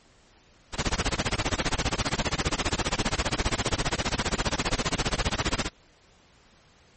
pink noise with tremolo, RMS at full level -23 dBFS, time 0.72-5.7 s, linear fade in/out 50 ms, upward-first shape sine, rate 15 Hz, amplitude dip 100%, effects pink hiss -58 dBFS RMS until 6.96 s + MP3 32 kbps

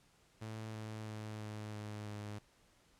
sawtooth tone with pitch steps, 110 / 108.86 / 107.74 / 106.62 / 105.52 / 104.43 Hz, A2 / A2 / A2 / G#2 / G#2 / G#2, 0 / -18 / -36 / +46 / +28 / +10 cents, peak -39 dBFS, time 0.41-2.39 s, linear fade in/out 10 ms, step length 330 ms, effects pink hiss -69 dBFS RMS until 2.99 s + low-pass 10000 Hz 12 dB/octave

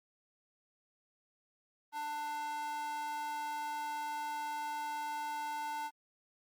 square tone with high-pass filter, 297 Hz, D4, 20 cents sharp, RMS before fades -39 dBFS, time 1.92-5.91 s, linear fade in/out 50 ms, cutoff 910 Hz, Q 3.5, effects Opus 32 kbps

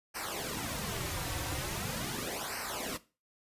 pink noise with flanger, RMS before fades -37 dBFS, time 0.14-2.98 s, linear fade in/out 20 ms, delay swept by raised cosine 0.28 to 4.88 ms, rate 0.41 Hz, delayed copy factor -0.85, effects noise-tail reverb RT60 0.3 s tail -17 dB re dry + resampled to 32000 Hz

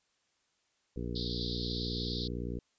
harmonic tone, 59.6 Hz, A#1, 39 cents sharp, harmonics 1 / 2 / 3 / 4 / 5 / 6 / 7 / 8, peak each -39 / -41 / -42 / -43 / -44 / -47 / -45 / -48 dBFS, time 0.96-2.59 s, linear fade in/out 5 ms
white band-pass noise, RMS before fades -40 dBFS, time 1.15-2.28 s, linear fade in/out 10 ms, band 3500 to 4900 Hz, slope 96 dB/octave
effects white hiss -75 dBFS RMS until 2.78 s + resampled to 16000 Hz

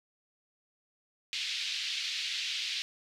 white band-pass noise, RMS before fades -35 dBFS, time 1.33-2.82 s, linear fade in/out 0 ms, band 2400 to 4400 Hz, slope 24 dB/octave, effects none

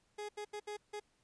30% pulse tone bursts at uneven times, 417.3 Hz, G#4, 8 cents sharp, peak -38 dBFS, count 5, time 0.18-0.29 / 0.37-0.45 / 0.53-0.6 / 0.67-0.77 / 0.93-1 s, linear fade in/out 10 ms, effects pink hiss -75 dBFS RMS until 1.23 s + resampled to 22050 Hz

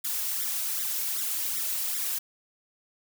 blue noise with flanger, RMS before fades -30 dBFS, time 0.04-2.19 s, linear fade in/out 10 ms, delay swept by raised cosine 0.54 to 3.24 ms, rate 2.6 Hz, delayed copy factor +0.95, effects none

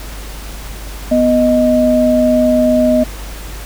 sine tone pair together, 247 / 622.3 Hz, B3 / D#5, 0 / 0 cents, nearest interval octave + major third, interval 1600 cents, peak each -11 dBFS, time 1.11-3.04 s, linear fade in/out 10 ms, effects added 50 Hz sine -26 dBFS peak until 3.65 s + pink hiss -32 dBFS RMS until 3.65 s

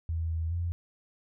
sine tone with pitch steps, 82 / 81.5 / 86 Hz, E2 / E2 / F2, -9 / -19 / -26 cents, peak -28 dBFS, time 0.09-0.72 s, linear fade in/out 0 ms, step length 210 ms, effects none

